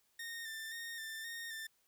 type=tone with vibrato; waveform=sawtooth; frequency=1814 Hz; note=A#6; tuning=48 cents flat; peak=-39 dBFS; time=0.19-1.67 s; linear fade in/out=5 ms; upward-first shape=square; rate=1.9 Hz; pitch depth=30 cents each way; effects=white hiss -75 dBFS RMS until 1.87 s